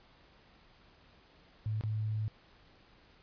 sine tone with dropouts, 108 Hz, A2, 32 cents flat, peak -31 dBFS, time 1.66-2.28 s, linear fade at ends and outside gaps 0 ms, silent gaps 1.81-1.837 s, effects pink hiss -62 dBFS RMS until 3.22 s + resampled to 11025 Hz

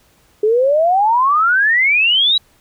sine exponential sweep, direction up, 413.9 to 3951 Hz, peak -10 dBFS, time 0.43-2.38 s, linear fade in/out 5 ms, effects pink hiss -54 dBFS RMS until 2.6 s

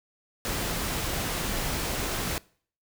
pink noise, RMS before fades -30 dBFS, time 0.45-2.38 s, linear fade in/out 0 ms, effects noise-tail reverb RT60 0.5 s tail -23 dB re dry

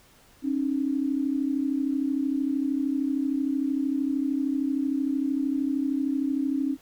sine tone pair together, 270.7 / 303.8 Hz, C#4 / D#4, -41 / -41 cents, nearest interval major second, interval 200 cents, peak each -25 / -28 dBFS, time 0.42-6.77 s, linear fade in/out 50 ms, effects pink hiss -57 dBFS RMS until 6.81 s

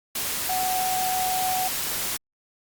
sine tone in noise, 745 Hz, F#5, 12 cents sharp, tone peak -24 dBFS, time 0.49-1.68 s, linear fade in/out 5 ms, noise white, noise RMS -28 dBFS, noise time 0.15-2.17 s, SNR +1 dB, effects Opus 48 kbps

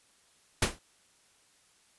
pink noise with exponential decay, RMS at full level -20 dBFS, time 0.62-0.79 s, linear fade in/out 5 ms, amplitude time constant 35 ms, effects white hiss -65 dBFS RMS until 1.98 s + resampled to 24000 Hz

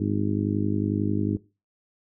harmonic tone, 51.1 Hz, G#1, 27 cents flat, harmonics 2 / 3 / 4 / 5 / 6 / 7 / 8, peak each -28 / -36 / -28 / -31 / -28 / -35 / -37 dBFS, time 0-1.37 s, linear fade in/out 5 ms, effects noise-tail reverb RT60 0.3 s tail -20 dB re dry

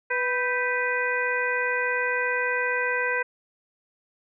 harmonic tone with a mistuned harmonic, 494.1 Hz, B4, 1 cent sharp, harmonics 1 / 2 / 3 / 4 / 5, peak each -29 / -31 / -27 / -29 / -32 dBFS, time 0.1-3.23 s, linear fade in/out 10 ms, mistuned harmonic 3, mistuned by +81 cents, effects none

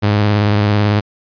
sawtooth tone with vibrato, 103.83 Hz, G#2, in tune, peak -7 dBFS, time 0.02-1.01 s, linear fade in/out 20 ms, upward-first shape sine, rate 18 Hz, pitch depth 44 cents each way, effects resampled to 11025 Hz

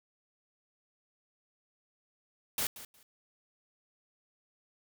white noise with echo, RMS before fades -32 dBFS, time 2.58-2.67 s, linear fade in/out 2 ms, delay 180 ms, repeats 2, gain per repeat -15 dB, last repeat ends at 3.03 s, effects none

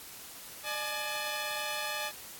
10% pulse tone pair together, 600 / 849.3 Hz, D5 / G#5, +37 / +39 cents, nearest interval tritone, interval 602 cents, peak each -28 / -27 dBFS, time 0.63-2.12 s, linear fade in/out 50 ms, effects white hiss -47 dBFS RMS until 2.39 s + AAC 64 kbps

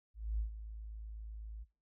sine tone with ADSR envelope, 54 Hz, A1, 32 cents flat, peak -31 dBFS, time 0.14-1.65 s, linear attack 250 ms, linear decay 110 ms, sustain -12 dB, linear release 27 ms, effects noise-tail reverb RT60 0.3 s tail -21 dB re dry

